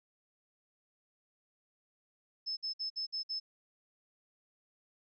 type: tone bursts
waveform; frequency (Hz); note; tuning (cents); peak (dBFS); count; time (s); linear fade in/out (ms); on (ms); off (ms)
sine; 5230; E8; -15; -34; 6; 2.46-3.4; 20; 110; 56
effects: none